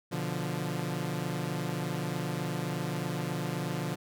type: chord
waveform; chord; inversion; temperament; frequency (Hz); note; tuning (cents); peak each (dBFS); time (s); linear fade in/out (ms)
sawtooth; B diminished; none; equal; 123.47 / 146.83 / 174.61; B2 / D3 / F3; 0 / 0 / 0; -34 / -31 / -31; 0.11-3.96; 20
effects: none